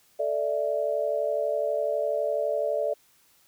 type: chord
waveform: sine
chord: A suspended fourth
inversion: none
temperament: equal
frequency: 440 / 587.3 / 659.3 Hz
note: A4 / D5 / E5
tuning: 0 / 0 / 0 cents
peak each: -31 / -26 / -30 dBFS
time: 0.19-2.94 s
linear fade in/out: 10 ms
effects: white hiss -62 dBFS RMS until 3.47 s